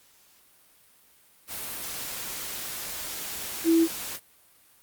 sine tone in noise, 329.6 Hz, E4, in tune, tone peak -17 dBFS, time 3.64-3.88 s, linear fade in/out 50 ms, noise white, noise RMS -35 dBFS, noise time 1.47-4.2 s, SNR +15 dB, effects white hiss -59 dBFS RMS until 4.82 s + Opus 48 kbps

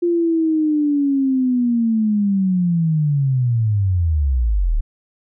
sine linear sweep, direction down, 349.2 to 33.92 Hz, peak -14 dBFS, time 0.02-4.81 s, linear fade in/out 10 ms, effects none

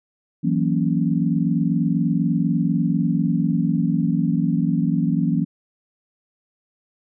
sine chord, F# dominant seventh, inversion third, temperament equal, 164.81 / 185 / 233.1 / 277.2 Hz, E3 / F#3 / A#3 / C#4, 0 / 0 / 0 / 0 cents, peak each -21 / -23 / -23 / -24 dBFS, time 0.43-5.45 s, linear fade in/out 20 ms, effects none

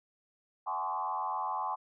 sine tone with frequency modulation, 944 Hz, A#5, 22 cents sharp, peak -31 dBFS, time 0.66-1.76 s, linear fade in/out 20 ms, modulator 87.6 Hz, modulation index 2.3, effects none

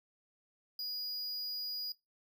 square tone, 4900 Hz, D#8, 27 cents flat, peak -38 dBFS, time 0.79-1.92 s, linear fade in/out 2 ms, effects noise-tail reverb RT60 0.2 s tail -20 dB re dry

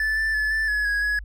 triangle tone with pitch steps, 1749 / 1765 / 1726 / 1761 / 1696 / 1659 / 1681 Hz, A6 / A6 / A6 / A6 / G#6 / G#6 / G#6, -11 / +5 / -34 / +1 / +36 / -2 / +20 cents, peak -19 dBFS, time 0-1.19 s, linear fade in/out 2 ms, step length 170 ms, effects added 50 Hz sine -34 dBFS peak until 1.24 s

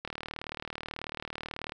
click train, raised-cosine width 0.3 ms, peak -20 dBFS, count 65, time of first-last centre 0.05-1.721 s, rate 38.3 Hz, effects none

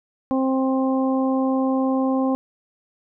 harmonic tone, 263.7 Hz, C4, 14 cents sharp, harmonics 1 / 2 / 3 / 4, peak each -19 / -25 / -29 / -31 dBFS, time 0.31-2.35 s, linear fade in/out 0 ms, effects none

